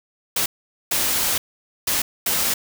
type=noise bursts at uneven times; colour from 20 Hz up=white; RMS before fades=-21 dBFS; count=4; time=0.36-0.46 / 0.91-1.38 / 1.87-2.02 / 2.26-2.54 s; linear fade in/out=5 ms; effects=none